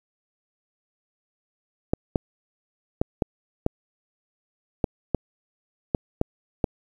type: clicks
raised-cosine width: 2 ms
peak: -7 dBFS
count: 10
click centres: 1.935 / 2.158 / 3.015 / 3.222 / 3.664 / 4.842 / 5.147 / 5.948 / 6.214 / 6.642 s
effects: 8-bit